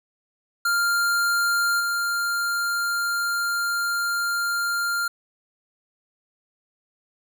square tone with level steps, 1396.9 Hz, F6, in tune, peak -20 / -23 dBFS, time 0.65-5.08 s, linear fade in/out 5 ms, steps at 1.79 s, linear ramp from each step 20 ms, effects none

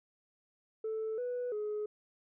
sine tone with pitch steps, 439.7 / 492.4 / 421.6 Hz, A4 / B4 / G#4, -1 / -5 / +26 cents, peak -32 dBFS, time 0.84-1.86 s, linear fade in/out 5 ms, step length 340 ms, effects tanh soft clip ceiling -31 dBFS

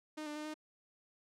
sawtooth tone with pitch steps, 307.1 / 298 / 303.3 / 307.4 Hz, D#4 / D4 / D#4 / D#4, -23 / +25 / -44 / -21 cents, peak -37 dBFS, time 0.17-0.542 s, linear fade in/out 10 ms, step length 93 ms, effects low-pass 9000 Hz 12 dB/octave

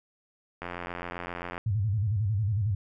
click train, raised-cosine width 0.5 ms, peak -20 dBFS, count 85, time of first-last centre 0.62-1.579 s, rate 87.6 Hz
sine tone with vibrato, 103.83 Hz, G#2, in tune, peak -24 dBFS, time 1.66-2.75 s, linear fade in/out 5 ms, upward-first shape square, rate 11 Hz, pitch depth 130 cents each way
effects none

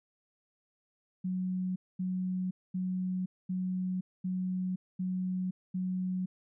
sine tone bursts, 184.4 Hz, F#3, 6 cents flat, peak -30 dBFS, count 7, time 1.24-6.26 s, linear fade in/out 10 ms, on 520 ms, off 230 ms, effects none

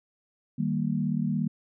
sine chord, Eb major, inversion none, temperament equal, 155.56 / 196 / 233.1 Hz, Eb3 / G3 / Bb3, 0 / 0 / 0 cents, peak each -29 dBFS, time 0.58-1.48 s, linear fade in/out 10 ms, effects none

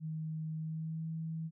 sine tone with pitch glide, 157.7 to 161.39 Hz, D#3 to E3, +24 to -36 cents, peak -36 dBFS, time 0-1.51 s, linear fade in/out 50 ms, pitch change +40 cents, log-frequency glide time 0.55-1.07 s, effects none

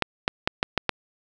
clicks, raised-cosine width 0.3 ms, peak -4 dBFS, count 6, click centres 0.023 / 0.279 / 0.475 / 0.629 / 0.777 / 0.893 s, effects none

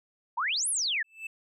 sine exponential two-way sweep, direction up then down, 868 to 11340 to 1637 Hz, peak -26 dBFS, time 0.37-1.03 s, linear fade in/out 10 ms, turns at 0.69 s
triangle tone with exponential growth, 2638 Hz, E7, 1 cent sharp, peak -30 dBFS, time 1.04-1.27 s, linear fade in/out 5 ms, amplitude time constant 49 ms
effects none

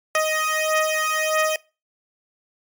15% pulse beating tone pair, 624 / 625.6 Hz, D#5 / D#5, +5 / +9 cents, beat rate 1.6 Hz, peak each -16 dBFS, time 0.15-1.56 s, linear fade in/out 2 ms, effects noise-tail reverb RT60 0.3 s tail -23 dB re dry + MP3 96 kbps

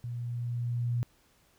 sine tone with level ramp, 120 Hz, B2, 49 cents flat, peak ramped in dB -34 to -26 dBFS, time 0.04-1.03 s, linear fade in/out 0 ms, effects pink hiss -66 dBFS RMS until 1.58 s

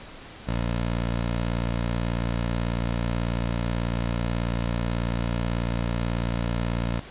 15% pulse tone, 58.27 Hz, A#1, in tune, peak -18 dBFS, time 0.47-7 s, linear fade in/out 10 ms, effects pink hiss -43 dBFS RMS until 7.1 s + resampled to 8000 Hz

